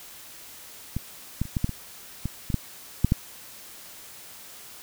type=clicks; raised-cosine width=5 ms; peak=-15 / -12 / -26 / -12 / -10 / -18 / -15 / -17 / -10 / -6 / -7 dBFS; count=11; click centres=0.966 / 1.416 / 1.454 / 1.568 / 1.644 / 1.693 / 2.256 / 2.502 / 2.543 / 3.046 / 3.121 s; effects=white hiss -45 dBFS RMS until 4.82 s